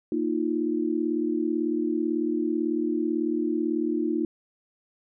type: chord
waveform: sine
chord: Bb suspended fourth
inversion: none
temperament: equal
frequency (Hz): 233.1 / 311.1 / 349.2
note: Bb3 / Eb4 / F4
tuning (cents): 0 / 0 / 0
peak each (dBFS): -30 / -26 / -28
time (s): 0.12-4.25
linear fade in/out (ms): 2
effects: none